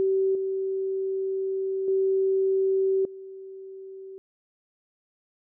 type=tone with level steps; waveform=sine; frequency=384.2 Hz; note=G4; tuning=35 cents flat; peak=-20 / -25 / -20 / -38 dBFS; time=0-4.18 s; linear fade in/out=0 ms; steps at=0.35 / 1.88 / 3.05 s; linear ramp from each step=2 ms; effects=none